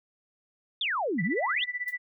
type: exponential two-way sweep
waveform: sine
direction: down then up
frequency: 3729 to 155.56 to 3729 Hz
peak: -26 dBFS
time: 0.81-1.64 s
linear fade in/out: 2 ms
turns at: 1.23 s
type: tone with tremolo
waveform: sine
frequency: 1975.5 Hz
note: B6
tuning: in tune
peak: -27 dBFS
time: 1.18-1.98 s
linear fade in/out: 10 ms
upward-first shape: sine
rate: 16 Hz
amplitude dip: 90%
type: noise with exponential decay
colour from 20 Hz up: blue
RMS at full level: -43 dBFS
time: 1.88-1.96 s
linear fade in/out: 1 ms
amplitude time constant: 17 ms
effects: none